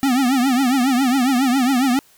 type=tone with vibrato; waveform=square; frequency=258.6 Hz; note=C4; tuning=20 cents flat; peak=-15 dBFS; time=0.03-1.99 s; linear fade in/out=0 ms; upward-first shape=triangle; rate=7.3 Hz; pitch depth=160 cents each way; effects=white hiss -53 dBFS RMS until 2.17 s